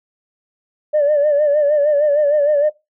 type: tone with vibrato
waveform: sine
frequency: 588 Hz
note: D5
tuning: 2 cents sharp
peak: -10 dBFS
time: 0.93-2.7 s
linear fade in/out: 20 ms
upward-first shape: sine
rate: 6.5 Hz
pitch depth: 66 cents each way
effects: noise-tail reverb RT60 0.2 s tail -17 dB re dry + tanh soft clip ceiling -8 dBFS